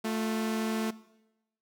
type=tone pair together; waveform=sawtooth; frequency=220 / 354.6 Hz; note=A3 / F4; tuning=0 / +26 cents; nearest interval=minor sixth; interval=826 cents; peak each=-26 / -34 dBFS; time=0.04-0.91 s; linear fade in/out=10 ms; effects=noise-tail reverb RT60 0.9 s tail -19 dB re dry